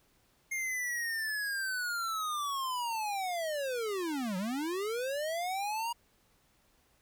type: linear two-way sweep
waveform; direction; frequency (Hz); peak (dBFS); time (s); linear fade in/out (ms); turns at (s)
square; down then up; 2135 to 177.8 to 956; -33; 0.51-5.93; 10; 4.37
effects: pink hiss -69 dBFS RMS until 7.01 s